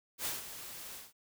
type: noise with ADSR envelope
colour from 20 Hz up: white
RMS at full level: -35 dBFS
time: 0.18-1.13 s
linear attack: 74 ms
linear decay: 160 ms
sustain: -11 dB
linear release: 180 ms
effects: none